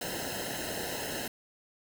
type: noise with comb filter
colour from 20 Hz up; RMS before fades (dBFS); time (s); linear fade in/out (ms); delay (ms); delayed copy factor
pink; -36; 0.01-1.28; 5; 0.86; -1
effects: none